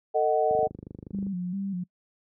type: chord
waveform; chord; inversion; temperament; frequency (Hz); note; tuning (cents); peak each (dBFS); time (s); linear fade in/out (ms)
sine; D# diminished; second; just; 448 / 622.3 / 746.7; A4 / D#5 / F#5; +31 / 0 / +16; -25; 0.14-0.68; 20
type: click train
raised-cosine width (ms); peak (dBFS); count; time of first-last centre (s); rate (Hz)
3; -26; 20; 0.51-1.267; 25.1
type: tone with vibrato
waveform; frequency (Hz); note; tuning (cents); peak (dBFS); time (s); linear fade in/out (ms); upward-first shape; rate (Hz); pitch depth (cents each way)
sine; 187.5; F#3; +23; -28; 1.13-1.84; 10; square; 2.5; 80
effects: noise-tail reverb RT60 0.1 s tail -26 dB re dry + high-pass 80 Hz 12 dB/octave